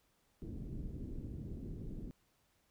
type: low-pass noise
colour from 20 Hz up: pink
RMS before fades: -44 dBFS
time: 0.42-2.11 s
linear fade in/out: 0 ms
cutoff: 340 Hz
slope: 24 dB/octave
effects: pink hiss -75 dBFS RMS until 2.7 s